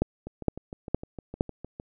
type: two click trains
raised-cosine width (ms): 2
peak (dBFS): -24 / -9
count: 11 / 4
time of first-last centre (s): 0.27-1.799 / 0.02-1.409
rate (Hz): 6.54 / 2.16
effects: none